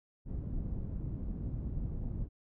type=low-pass noise; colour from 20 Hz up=pink; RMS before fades=-37 dBFS; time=0.25-2.29 s; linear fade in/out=50 ms; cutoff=190 Hz; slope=12 dB/octave; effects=none